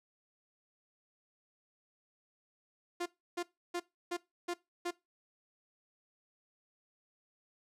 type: tone bursts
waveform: sawtooth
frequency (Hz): 349.9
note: F4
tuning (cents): +3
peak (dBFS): -30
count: 6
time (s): 3-4.91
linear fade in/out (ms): 10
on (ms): 60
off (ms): 310
effects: noise-tail reverb RT60 0.2 s tail -19 dB re dry + low-pass 10000 Hz 12 dB/octave